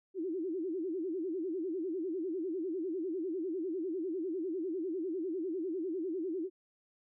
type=tone with vibrato; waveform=sine; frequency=348.2 Hz; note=F4; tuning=5 cents flat; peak=-33 dBFS; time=0.14-6.5 s; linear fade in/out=50 ms; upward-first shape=sine; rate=10 Hz; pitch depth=200 cents each way; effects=none